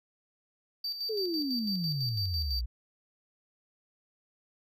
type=tone with tremolo; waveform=triangle; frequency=4637 Hz; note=D8; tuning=23 cents flat; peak=-30 dBFS; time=0.84-2.61 s; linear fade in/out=5 ms; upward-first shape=square; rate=6 Hz; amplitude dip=55%
type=exponential sweep; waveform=sine; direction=down; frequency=454 to 55.7 Hz; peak=-30 dBFS; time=1.09-2.66 s; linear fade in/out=10 ms
effects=none